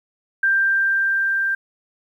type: tone with level ramp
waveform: sine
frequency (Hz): 1580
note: G6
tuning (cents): +13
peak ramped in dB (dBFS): -14 to -18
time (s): 0.43-1.55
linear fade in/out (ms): 5
effects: 9-bit